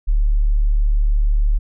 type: tone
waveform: sine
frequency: 36.71 Hz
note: D1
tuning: in tune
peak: -12 dBFS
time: 0.07-1.59 s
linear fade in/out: 20 ms
effects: none